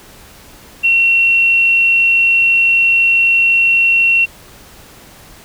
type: tone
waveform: sine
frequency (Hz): 2726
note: F7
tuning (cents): -43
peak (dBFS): -8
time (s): 0.83-4.26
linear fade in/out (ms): 20
effects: pink hiss -40 dBFS RMS until 5.44 s